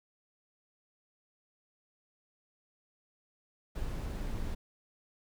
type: noise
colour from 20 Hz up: brown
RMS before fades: -36 dBFS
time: 3.75-4.55 s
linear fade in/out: 10 ms
effects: none